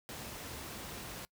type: noise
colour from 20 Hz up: pink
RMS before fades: -44 dBFS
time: 0.09-1.25 s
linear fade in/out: 0 ms
effects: noise-tail reverb RT60 0.1 s tail -24 dB re dry + high-pass 60 Hz 12 dB/octave